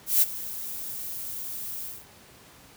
violet noise with ADSR envelope, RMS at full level -18 dBFS, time 0.06-2.06 s, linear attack 160 ms, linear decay 26 ms, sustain -17 dB, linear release 230 ms, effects pink hiss -52 dBFS RMS until 2.76 s + high-pass 60 Hz 12 dB/octave

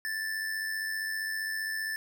square tone with amplitude modulation, 1760 Hz, A6, in tune, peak -30 dBFS, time 0.05-1.96 s, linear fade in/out 0 ms, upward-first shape sine, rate 95.2 Hz, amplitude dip 45%, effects none

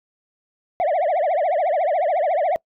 sine tone with vibrato, 659.3 Hz, E5, in tune, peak -14 dBFS, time 0.8-2.56 s, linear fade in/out 0 ms, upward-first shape triangle, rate 14 Hz, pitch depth 290 cents each way, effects noise-tail reverb RT60 0.1 s tail -26 dB re dry + tanh soft clip ceiling -16 dBFS

